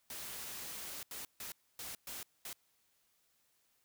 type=noise bursts at uneven times; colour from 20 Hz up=white; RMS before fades=-45 dBFS; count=6; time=0.1-1.03 / 1.11-1.25 / 1.4-1.52 / 1.79-1.95 / 2.07-2.23 / 2.45-2.53 s; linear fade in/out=2 ms; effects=white hiss -75 dBFS RMS until 3.84 s